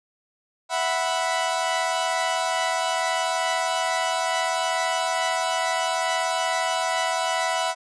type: chord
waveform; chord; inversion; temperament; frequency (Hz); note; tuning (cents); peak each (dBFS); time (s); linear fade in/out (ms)
sawtooth; E suspended second; none; equal; 659.3 / 740 / 987.8; E5 / F#5 / B5; 0 / 0 / 0; -23; 0.69-7.75; 50
effects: resampled to 22050 Hz